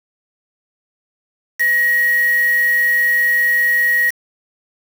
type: tone with quantisation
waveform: sine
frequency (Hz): 1895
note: A#6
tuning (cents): +28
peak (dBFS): -12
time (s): 1.59-4.11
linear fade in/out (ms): 20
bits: 4
effects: none